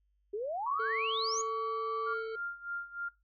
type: exponential sweep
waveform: sine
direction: up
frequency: 390 to 6980 Hz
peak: -33 dBFS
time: 0.33-1.42 s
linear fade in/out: 10 ms
type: tone with pitch glide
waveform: sine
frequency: 1123 to 1154.6 Hz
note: C#6 to D6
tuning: +22 to -30 cents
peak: -33 dBFS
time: 0.66-2.14 s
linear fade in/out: 10 ms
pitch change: +48 cents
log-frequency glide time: 1.25-1.92 s
type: harmonic tone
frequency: 444.9 Hz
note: A4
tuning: 19 cents sharp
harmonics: 1 / 3 / 5 / 7 / 9 / 10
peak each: -35 / -51 / -57 / -60 / -62 / -61 dBFS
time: 0.79-2.36 s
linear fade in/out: 10 ms
type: tone with tremolo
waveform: sine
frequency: 1397 Hz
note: F6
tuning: in tune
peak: -34 dBFS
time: 2.06-3.09 s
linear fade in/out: 10 ms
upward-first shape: sine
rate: 3.3 Hz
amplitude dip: 85%
effects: noise-tail reverb RT60 0.2 s tail -19 dB re dry + added 50 Hz sine -70 dBFS peak until 3.23 s